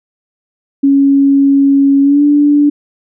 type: tone with pitch glide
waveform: sine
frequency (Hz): 277.2 to 291.3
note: C#4 to D4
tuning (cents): 0 to -14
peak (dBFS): -5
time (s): 0.83-2.7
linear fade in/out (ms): 10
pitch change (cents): +86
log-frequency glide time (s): 2.02-2.23
effects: none